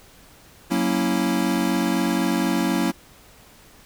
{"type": "chord", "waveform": "square", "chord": "F# dominant seventh", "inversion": "none", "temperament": "equal", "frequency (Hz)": [185, 233.1, 277.2, 329.6], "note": ["F#3", "A#3", "C#4", "E4"], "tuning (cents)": [0, 0, 0, 0], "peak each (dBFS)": -26, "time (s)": [0.7, 2.92], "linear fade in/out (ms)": 20, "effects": ["pink hiss -50 dBFS RMS until 3.85 s"]}